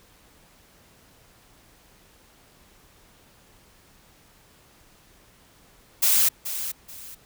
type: noise with echo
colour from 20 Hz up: blue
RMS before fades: -19 dBFS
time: 6.02-6.29 s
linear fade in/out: 10 ms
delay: 430 ms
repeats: 2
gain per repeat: -11 dB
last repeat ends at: 7.15 s
effects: pink hiss -56 dBFS RMS until 7.25 s